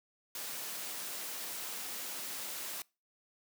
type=noise; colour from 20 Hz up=white; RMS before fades=-41 dBFS; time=0.35-2.82 s; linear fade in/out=2 ms; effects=noise-tail reverb RT60 0.3 s tail -25 dB re dry + high-pass 200 Hz 12 dB/octave